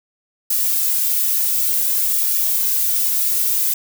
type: noise with flanger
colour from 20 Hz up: violet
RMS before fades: -18 dBFS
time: 0.5-3.74 s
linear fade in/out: 5 ms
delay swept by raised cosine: 1.9 to 2.54 ms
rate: 0.56 Hz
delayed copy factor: -0.75
effects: none